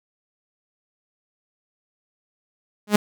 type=tone with exponential growth; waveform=sawtooth; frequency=208.2 Hz; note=G#3; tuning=5 cents sharp; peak=-5 dBFS; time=2.87-2.96 s; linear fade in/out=5 ms; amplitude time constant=18 ms; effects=none